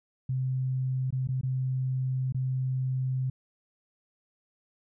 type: tone with dropouts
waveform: sine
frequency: 130 Hz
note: C3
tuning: 11 cents flat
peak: -26 dBFS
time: 0.29-3.3 s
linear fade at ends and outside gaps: 5 ms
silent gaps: 1.106-1.125 / 1.274-1.287 / 1.412-1.432 / 2.324-2.345 s
effects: none

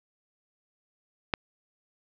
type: click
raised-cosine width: 0.3 ms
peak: -8 dBFS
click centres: 1.338 s
effects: low-pass 4000 Hz 12 dB/octave

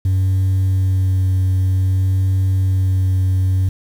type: tone with vibrato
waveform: sine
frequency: 94.4 Hz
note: F#2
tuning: 35 cents sharp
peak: -10 dBFS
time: 0.05-3.69 s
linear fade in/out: 5 ms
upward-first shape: sine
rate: 0.54 Hz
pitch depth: 13 cents each way
effects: tanh soft clip ceiling -12 dBFS + 7-bit

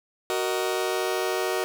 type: chord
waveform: sawtooth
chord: D# minor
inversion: first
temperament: just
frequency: 373.4 / 466.7 / 622.3 Hz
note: F#4 / A#4 / D#5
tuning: +16 / +2 / 0 cents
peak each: -23 / -26 / -27 dBFS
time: 0.3-1.64 s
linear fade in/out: 0 ms
effects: none

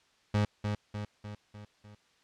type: tone with echo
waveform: 30% pulse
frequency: 104.3 Hz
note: G#2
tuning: 8 cents sharp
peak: -22 dBFS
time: 0.34-0.45 s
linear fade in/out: 5 ms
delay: 300 ms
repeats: 5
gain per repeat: -5 dB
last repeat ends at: 1.95 s
effects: white hiss -67 dBFS RMS until 2.23 s + low-pass 5000 Hz 12 dB/octave

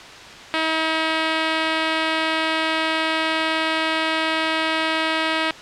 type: tone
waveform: 5% pulse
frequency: 319.5 Hz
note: D#4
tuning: 46 cents sharp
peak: -7 dBFS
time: 0.54-5.51 s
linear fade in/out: 0 ms
effects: white hiss -38 dBFS RMS until 5.61 s + low-pass 4000 Hz 12 dB/octave

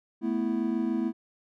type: chord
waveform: triangle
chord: A suspended second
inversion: none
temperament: equal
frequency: 220 / 246.9 / 329.6 Hz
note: A3 / B3 / E4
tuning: 0 / 0 / 0 cents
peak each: -28 dBFS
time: 0.21-1.13 s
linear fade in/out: 50 ms
effects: none

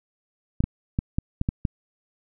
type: clicks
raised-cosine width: 5 ms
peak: -10 dBFS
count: 7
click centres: 0.605 / 0.64 / 0.989 / 1.185 / 1.414 / 1.489 / 1.652 s
effects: none

